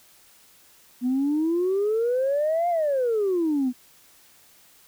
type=exponential two-way sweep; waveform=sine; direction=up then down; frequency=242.5 to 710 to 242.5 Hz; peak=-19 dBFS; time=1.01-3.73 s; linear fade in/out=50 ms; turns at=2.69 s; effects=tanh soft clip ceiling -17 dBFS + white hiss -55 dBFS RMS until 4.87 s